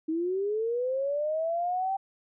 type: linear sweep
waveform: sine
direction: up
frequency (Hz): 311.1 to 784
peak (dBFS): -26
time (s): 0.08-1.97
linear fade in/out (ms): 10
effects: none